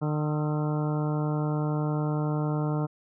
harmonic tone with a mistuned harmonic, 150.9 Hz, D3, 47 cents sharp, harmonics 1 / 2 / 3 / 4 / 5 / 6 / 7 / 8 / 9, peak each -26 / -32 / -36 / -38 / -40 / -42 / -43 / -44 / -45 dBFS, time 0.01-2.87 s, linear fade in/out 20 ms, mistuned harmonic 8, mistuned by +74 cents, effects none

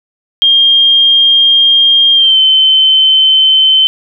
sine tone with pitch glide, 3215 to 3075 Hz, G7 to G7, +43 to -34 cents, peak -4 dBFS, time 0.42-3.87 s, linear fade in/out 0 ms, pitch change -77 cents, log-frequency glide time 2.13-2.39 s, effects none

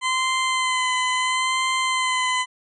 20% pulse tone with vibrato, 1027 Hz, C6, 33 cents flat, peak -15 dBFS, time 0.01-2.46 s, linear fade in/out 50 ms, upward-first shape sine, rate 0.74 Hz, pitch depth 24 cents each way, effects resampled to 22050 Hz

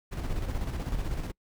brown noise with tremolo, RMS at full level -30 dBFS, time 0.11-1.32 s, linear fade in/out 20 ms, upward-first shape square, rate 16 Hz, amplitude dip 45%, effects noise-tail reverb RT60 0.1 s tail -26 dB re dry

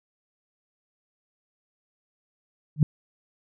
sine tone with exponential growth, 150.6 Hz, D3, 44 cents sharp, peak -9 dBFS, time 2.76-2.83 s, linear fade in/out 2 ms, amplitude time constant 15 ms, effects none

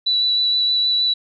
sine tone with vibrato, 3951 Hz, B7, in tune, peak -15 dBFS, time 0.06-1.14 s, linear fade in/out 10 ms, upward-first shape sine, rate 6.4 Hz, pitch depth 11 cents each way, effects none

